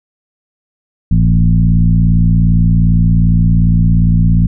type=tone with frequency modulation; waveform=sine; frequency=106 Hz; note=G#2; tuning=36 cents sharp; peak=-6 dBFS; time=1.11-4.47 s; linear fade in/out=5 ms; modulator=57.4 Hz; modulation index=1.5; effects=none